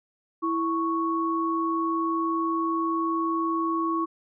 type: tone pair together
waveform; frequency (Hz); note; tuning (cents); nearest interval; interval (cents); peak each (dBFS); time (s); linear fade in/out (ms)
sine; 329.6 / 1108.7; E4 / C#6; 0 / 0; octave + major sixth; 2100; -26; 0.42-4.06; 20
effects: none